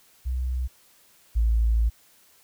sine tone pair in turn, 63.2 / 56.25 Hz, B1 / A1, +41 / +39 cents, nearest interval major second, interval 202 cents, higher first, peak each -24 / -18 dBFS, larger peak second, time 0.25-0.68 / 1.35-1.9 s, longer second, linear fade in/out 20 ms, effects white hiss -58 dBFS RMS until 2.43 s

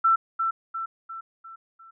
sine tone with echo, 1338 Hz, E6, 25 cents sharp, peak -16 dBFS, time 0.04-0.16 s, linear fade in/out 10 ms, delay 350 ms, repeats 5, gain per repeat -6 dB, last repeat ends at 1.91 s, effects none

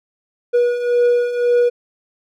triangle beating tone pair, 482.2 / 484.1 Hz, B4 / B4, -41 / -35 cents, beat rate 1.9 Hz, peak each -18 / -12 dBFS, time 0.53-1.7 s, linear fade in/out 20 ms, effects none

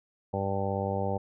harmonic tone, 98 Hz, G2, in tune, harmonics 1 / 2 / 3 / 4 / 5 / 6 / 7 / 8 / 9, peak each -33 / -35 / -43 / -38 / -34 / -35 / -45 / -35 / -40 dBFS, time 0.33-1.18 s, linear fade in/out 10 ms, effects none

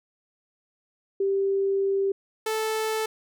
sine / sawtooth tone pair in turn, 392 / 438.2 Hz, G4 / A4, 0 / -7 cents, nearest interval major second, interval 193 cents, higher second, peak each -21 dBFS, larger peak neither, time 1.2-2.12 / 2.46-3.06 s, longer first, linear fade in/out 5 ms, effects none

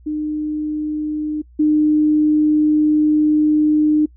sine tone pair in turn, 303.8 / 303.8 Hz, D#4 / D#4, -41 / -41 cents, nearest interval unison, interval 0 cents, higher neither, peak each -19 / -11 dBFS, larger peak second, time 0.06-1.42 / 1.59-4.06 s, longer second, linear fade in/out 10 ms, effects noise-tail reverb RT60 0.1 s tail -26 dB re dry + added 60 Hz sine -43 dBFS peak until 4.16 s

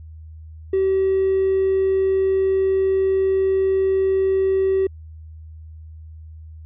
triangle tone with hard clipping, 383.6 Hz, G4, 37 cents flat, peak -16 dBFS, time 0.73-4.87 s, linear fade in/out 5 ms, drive 4 dB, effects added 79 Hz sine -36 dBFS peak until 6.65 s + resampled to 8000 Hz

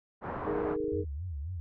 white low-pass noise, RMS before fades -37 dBFS, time 0.21-0.77 s, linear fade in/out 50 ms, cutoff 1200 Hz, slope 24 dB/octave
click train, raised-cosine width 5 ms, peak -35 dBFS, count 18, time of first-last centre 0.37-1.039 s, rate 25.4 Hz
sine chord, D# suspended fourth, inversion none, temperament equal, 311.1 / 415.3 / 466.2 Hz, D#4 / G#4 / A#4, 0 / 0 / 0 cents, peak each -35 / -33 / -34 dBFS, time 0.44-1.05 s, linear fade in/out 50 ms
sine tone with vibrato, 80.2 Hz, E2, 47 cents flat, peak -34 dBFS, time 0.93-1.6 s, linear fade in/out 0 ms, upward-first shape sine, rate 3.8 Hz, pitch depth 250 cents each way
effects none

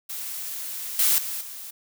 blue noise with level steps, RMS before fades -33 / -20 / -31 / -38 dBFS, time 0.09-1.71 s, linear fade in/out 10 ms, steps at 0.99 / 1.18 / 1.41 s, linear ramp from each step 2 ms, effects none

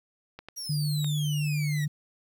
clicks, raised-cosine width 0.3 ms, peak -25 dBFS, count 3, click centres 0.39 / 0.486 / 1.045 s
sawtooth exponential sweep, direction down, 5740 to 1862 Hz, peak -32 dBFS, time 0.56-1.86 s, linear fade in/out 20 ms
sine tone with vibrato, 148.8 Hz, D3, 23 cents sharp, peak -25 dBFS, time 0.69-1.88 s, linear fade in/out 10 ms, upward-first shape triangle, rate 6.9 Hz, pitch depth 11 cents each way
effects 10-bit

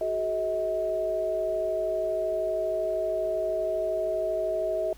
sine tone cluster, 371.1 / 423.8 / 638 Hz, F#4 / G#4 / D#5, +5 / +35 / +43 cents, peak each -33 / -35 / -26 dBFS, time 0.01-4.93 s, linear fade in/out 2 ms, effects added 50 Hz sine -50 dBFS peak until 4.97 s + pink hiss -55 dBFS RMS until 4.97 s

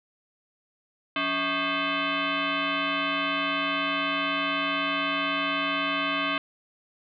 sine tone with frequency modulation, 746 Hz, F#5, 14 cents sharp, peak -24 dBFS, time 1.16-6.38 s, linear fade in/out 2 ms, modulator 464 Hz, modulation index 5.4, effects none

